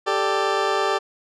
20% pulse chord, G suspended second, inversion none, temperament just, 392 / 441 / 588 Hz, G4 / A4 / D5, 0 / +4 / +2 cents, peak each -18 / -20 / -21 dBFS, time 0.06-0.99 s, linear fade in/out 20 ms, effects low-pass 5000 Hz 12 dB/octave

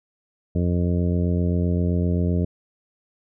harmonic tone, 87.7 Hz, F2, 8 cents sharp, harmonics 1 / 2 / 3 / 4 / 5 / 6 / 7, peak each -21 / -23 / -29 / -32 / -32 / -39 / -36 dBFS, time 0.55-2.45 s, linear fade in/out 5 ms, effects none

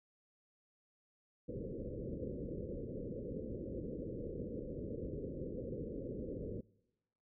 white low-pass noise, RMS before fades -43 dBFS, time 1.48-6.61 s, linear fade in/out 10 ms, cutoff 540 Hz, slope 96 dB/octave, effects noise-tail reverb RT60 1.0 s tail -24 dB re dry

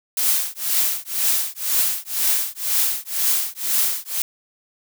blue noise with tremolo, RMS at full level -17 dBFS, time 0.17-4.22 s, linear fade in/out 2 ms, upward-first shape triangle, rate 2 Hz, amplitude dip 100%, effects none

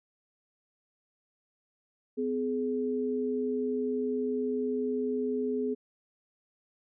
sine tone pair together, 253.9 / 422 Hz, B3 / G#4, +48 / +28 cents, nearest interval major sixth, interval 880 cents, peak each -31 / -30 dBFS, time 2.17-5.75 s, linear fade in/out 20 ms, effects none

